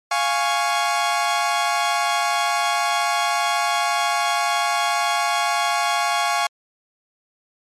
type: chord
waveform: sawtooth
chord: Db major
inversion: first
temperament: equal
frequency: 698.5 / 830.6 / 1108.7 Hz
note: F5 / Ab5 / Db6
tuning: 0 / 0 / 0 cents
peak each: -19 dBFS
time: 0.11-6.47 s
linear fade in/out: 5 ms
effects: low-pass 9000 Hz 12 dB/octave + MP3 64 kbps